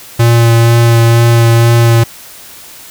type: tone with vibrato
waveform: square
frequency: 116.54 Hz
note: A#2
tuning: in tune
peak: -5 dBFS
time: 0.19-2.04 s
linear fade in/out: 10 ms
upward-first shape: sine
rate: 2.1 Hz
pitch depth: 13 cents each way
effects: white hiss -33 dBFS RMS until 2.9 s